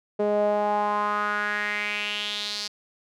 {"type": "tone with band-pass filter sweep", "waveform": "sawtooth", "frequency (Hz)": 207.7, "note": "G#3", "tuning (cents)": 0, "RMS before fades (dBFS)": -26, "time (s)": [0.19, 2.68], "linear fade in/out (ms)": 10, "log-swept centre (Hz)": [500, 4800], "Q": 4.2, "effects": []}